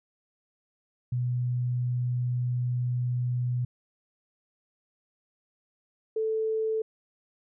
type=tone pair in turn; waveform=sine; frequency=123.47 / 440 Hz; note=B2 / A4; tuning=0 / 0 cents; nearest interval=octave + minor seventh; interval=2200 cents; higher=second; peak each=-25 dBFS; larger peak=neither; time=1.12-3.65 / 6.16-6.82 s; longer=first; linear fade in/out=5 ms; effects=none